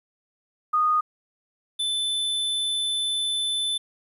sine / square tone pair in turn, 1235 / 3518 Hz, D#6 / A7, -13 / -1 cents, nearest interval octave + tritone, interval 1812 cents, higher second, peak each -18 / -24 dBFS, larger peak first, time 0.73-1.01 / 1.79-3.78 s, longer second, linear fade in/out 10 ms, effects resampled to 32000 Hz + 10-bit

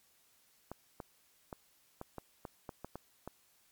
clicks, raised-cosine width 1 ms, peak -28 dBFS, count 10, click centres 0.716 / 1.002 / 1.528 / 2.014 / 2.183 / 2.452 / 2.692 / 2.846 / 2.956 / 3.276 s, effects white hiss -69 dBFS RMS until 3.71 s + MP3 96 kbps

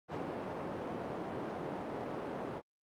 white band-pass noise, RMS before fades -40 dBFS, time 0.08-2.62 s, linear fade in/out 50 ms, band 140 to 640 Hz, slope 12 dB/octave, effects Opus 48 kbps

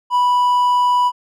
triangle tone, 985 Hz, B5, 5 cents flat, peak -10 dBFS, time 0.1-1.12 s, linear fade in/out 50 ms, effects none

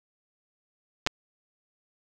clicks, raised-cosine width 0.2 ms, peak -7 dBFS, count 2, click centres 1.065 / 1.072 s, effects none

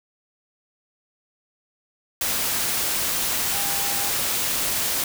sine tone in noise, 801 Hz, G5, 37 cents sharp, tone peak -34 dBFS, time 3.52-4.09 s, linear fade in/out 2 ms, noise white, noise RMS -24 dBFS, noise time 2.21-5.04 s, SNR -13 dB, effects none

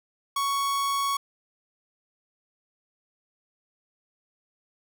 45% pulse tone, 1113 Hz, C#6, 7 cents sharp, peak -24 dBFS, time 0.36-1.17 s, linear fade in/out 5 ms, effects none

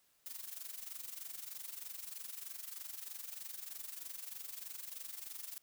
blue noise with amplitude modulation, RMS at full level -44 dBFS, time 0.26-5.58 s, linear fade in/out 0 ms, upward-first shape sine, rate 23.2 Hz, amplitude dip 75%, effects white hiss -73 dBFS RMS until 5.62 s

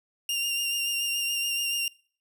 sawtooth tone with vibrato, 2794 Hz, F7, in tune, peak -23 dBFS, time 0.29-1.88 s, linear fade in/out 2 ms, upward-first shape sine, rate 7 Hz, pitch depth 21 cents each way, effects noise-tail reverb RT60 0.5 s tail -25 dB re dry

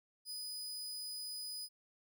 sawtooth tone, 4978 Hz, D#8, in tune, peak -39 dBFS, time 0.25-1.69 s, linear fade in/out 50 ms, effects none

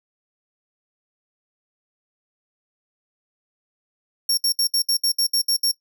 sawtooth tone bursts, 5520 Hz, F8, 21 cents flat, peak -15 dBFS, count 10, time 4.29-5.715 s, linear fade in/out 5 ms, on 84 ms, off 65 ms, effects noise-tail reverb RT60 0.1 s tail -18 dB re dry

